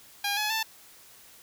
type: tone with pitch steps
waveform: 10% pulse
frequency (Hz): 810 / 846.8 / 885.4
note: G#5 / G#5 / A5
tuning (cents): -43 / +33 / +11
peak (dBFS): -18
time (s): 0.24-0.63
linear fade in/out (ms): 5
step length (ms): 130
effects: white hiss -53 dBFS RMS until 1.42 s